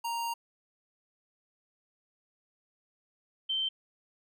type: tone pair in turn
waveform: square / sine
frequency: 932.3 / 3112 Hz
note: A#5 / G7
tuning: 0 / -13 cents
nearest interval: octave + major sixth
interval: 2087 cents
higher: second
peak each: -32 / -28 dBFS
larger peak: second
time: 0.04-0.34 / 3.49-3.69 s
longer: first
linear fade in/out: 10 ms
effects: none